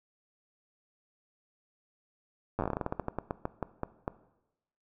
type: slowing click train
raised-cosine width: 1 ms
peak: -17 dBFS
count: 21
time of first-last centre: 2.59-4.079 s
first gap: 9 ms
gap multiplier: 1.19
effects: noise-tail reverb RT60 0.9 s tail -17 dB re dry